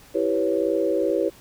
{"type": "chord", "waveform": "sine", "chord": "C# half-diminished seventh", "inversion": "first", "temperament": "equal", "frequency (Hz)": [329.6, 392, 493.9, 554.4], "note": ["E4", "G4", "B4", "C#5"], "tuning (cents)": [0, 0, 0, 0], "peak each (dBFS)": -25, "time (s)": [0.14, 1.3], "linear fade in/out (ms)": 20, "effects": ["pink hiss -50 dBFS RMS until 1.4 s"]}